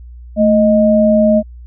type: tone pair together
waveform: sine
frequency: 219.9 / 622 Hz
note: A3 / D#5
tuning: -1 / -1 cents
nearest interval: octave + tritone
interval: 1800 cents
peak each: -10 dBFS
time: 0.36-1.43 s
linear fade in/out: 50 ms
effects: added 60 Hz sine -31 dBFS peak until 1.66 s